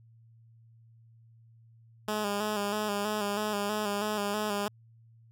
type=tone with vibrato; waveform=10% pulse; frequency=207.7 Hz; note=G#3; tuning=in tune; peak=-21 dBFS; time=2.08-4.68 s; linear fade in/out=2 ms; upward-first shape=square; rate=3.1 Hz; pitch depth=39 cents each way; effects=added 114 Hz sine -55 dBFS peak until 5.31 s